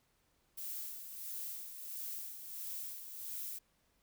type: noise with tremolo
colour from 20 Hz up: violet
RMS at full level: -42 dBFS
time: 0.57-3.59 s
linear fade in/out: 10 ms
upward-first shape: sine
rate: 1.5 Hz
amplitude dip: 55%
effects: pink hiss -75 dBFS RMS until 4.02 s